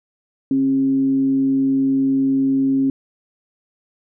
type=tone with frequency modulation; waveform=sine; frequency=270 Hz; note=C#4; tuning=45 cents flat; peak=-14 dBFS; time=0.51-2.9 s; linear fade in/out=2 ms; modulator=130 Hz; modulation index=0.2; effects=none